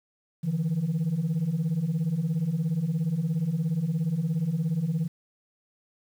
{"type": "beating tone pair", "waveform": "sine", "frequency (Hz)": [150, 167], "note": ["D3", "E3"], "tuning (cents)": [37, 23], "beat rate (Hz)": 17, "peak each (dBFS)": [-27, -24], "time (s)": [0.43, 5.08], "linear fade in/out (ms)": 20, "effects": ["tanh soft clip ceiling -21 dBFS", "9-bit"]}